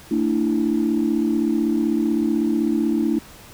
sine chord, A suspended fourth, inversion none, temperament equal with one note detuned, 224.4 / 293.7 / 329.6 Hz, A3 / D4 / E4, +34 / 0 / 0 cents, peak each -21 dBFS, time 0.11-3.19 s, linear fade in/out 5 ms, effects tanh soft clip ceiling -10 dBFS + pink hiss -44 dBFS RMS until 3.53 s

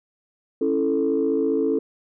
sine chord, A major, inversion first, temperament just, 275 / 330 / 440 Hz, C#4 / E4 / A4, -14 / +2 / 0 cents, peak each -23 / -24 / -21 dBFS, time 0.61-1.79 s, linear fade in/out 5 ms, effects tanh soft clip ceiling -11 dBFS

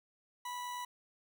40% pulse tone with amplitude modulation, 983 Hz, B5, 8 cents flat, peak -37 dBFS, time 0.45-0.85 s, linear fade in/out 5 ms, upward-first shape sine, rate 88.6 Hz, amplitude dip 25%, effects none

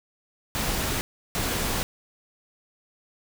pink noise bursts at uneven times, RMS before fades -27 dBFS, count 2, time 0.55-1.01 / 1.35-1.83 s, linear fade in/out 0 ms, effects none

